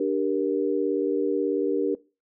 sine chord, G minor, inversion second, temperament just, 294 / 392 / 470.4 Hz, D4 / G4 / Bb4, +2 / 0 / +16 cents, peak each -26 dBFS, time 0-1.95 s, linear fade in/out 5 ms, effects noise-tail reverb RT60 0.3 s tail -20 dB re dry

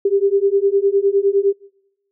sine beating tone pair, 392 / 401.8 Hz, G4 / G4, 0 / +43 cents, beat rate 9.8 Hz, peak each -16 dBFS, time 0.05-1.53 s, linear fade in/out 5 ms, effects noise-tail reverb RT60 0.9 s tail -23 dB re dry

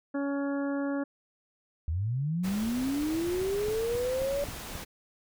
harmonic tone, 280.5 Hz, C#4, 21 cents sharp, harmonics 1 / 2 / 3 / 4 / 5 / 6, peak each -29 / -35 / -44 / -45 / -44 / -45 dBFS, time 0.14-1.04 s, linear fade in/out 10 ms
sine linear sweep, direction up, 73.42 to 575 Hz, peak -27 dBFS, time 1.88-4.44 s, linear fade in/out 0 ms
pink noise, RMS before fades -40 dBFS, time 2.43-4.85 s, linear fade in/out 20 ms
click train, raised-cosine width 5 ms, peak -28 dBFS, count 7, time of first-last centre 3.15-4.754 s, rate 3.74 Hz
effects none

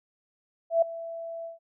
sine tone with ADSR envelope, 665 Hz, E5, 15 cents sharp, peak -16 dBFS, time 0.7-1.59 s, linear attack 120 ms, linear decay 6 ms, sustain -18 dB, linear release 140 ms, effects none

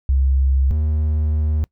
sine / triangle tone pair in turn, 66.9 / 76.5 Hz, C2 / D#2, +39 / -29 cents, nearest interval major second, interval 232 cents, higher second, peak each -13 / -14 dBFS, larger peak first, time 0.09-0.71 / 0.71-1.64 s, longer second, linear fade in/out 0 ms, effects noise-tail reverb RT60 0.1 s tail -24 dB re dry

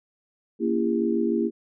sine chord, A# diminished seventh, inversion none, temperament just, 233.1 / 279.7 / 335.6 / 402.8 Hz, A#3 / C#4 / E4 / G4, 0 / +16 / +31 / +47 cents, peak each -25 / -31 / -25 / -27 dBFS, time 0.59-1.51 s, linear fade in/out 50 ms, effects none

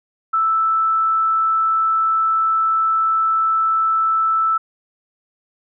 sine tone, 1318.5 Hz, E6, in tune, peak -14 dBFS, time 0.33-4.58 s, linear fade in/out 10 ms, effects none

